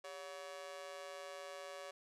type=tone with amplitude modulation; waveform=sawtooth; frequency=565 Hz; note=C#5; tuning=33 cents sharp; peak=-39 dBFS; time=0.04-1.91 s; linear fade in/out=5 ms; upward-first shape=sine; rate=164 Hz; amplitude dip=90%; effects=low-pass 9000 Hz 12 dB/octave